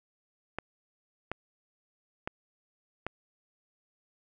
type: clicks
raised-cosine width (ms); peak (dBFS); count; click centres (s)
0.5; -18; 4; 0.586 / 1.316 / 2.275 / 3.066
effects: none